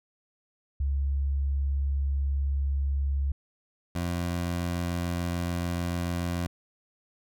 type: tone pair in turn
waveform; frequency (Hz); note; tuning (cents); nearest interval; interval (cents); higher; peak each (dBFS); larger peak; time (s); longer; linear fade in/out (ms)
sine / 20% pulse; 69.3 / 86.88; C#2 / F2; 0 / -8; major third; 392; second; -24 / -23; second; 0.8-3.32 / 3.95-6.47; neither; 5
effects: none